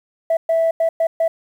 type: tone bursts at uneven times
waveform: sine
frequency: 657 Hz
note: E5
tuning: 6 cents flat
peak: -12 dBFS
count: 5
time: 0.3-0.37 / 0.49-0.71 / 0.8-0.89 / 1-1.07 / 1.2-1.28 s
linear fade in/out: 5 ms
effects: tanh soft clip ceiling -11 dBFS + 8-bit